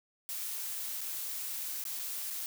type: noise with dropouts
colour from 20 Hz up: blue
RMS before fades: -38 dBFS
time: 0.29-2.46 s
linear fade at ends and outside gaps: 0 ms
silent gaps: 1.008-1.014 / 1.839-1.852 / 1.991-1.995 / 2.303-2.307 s
effects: none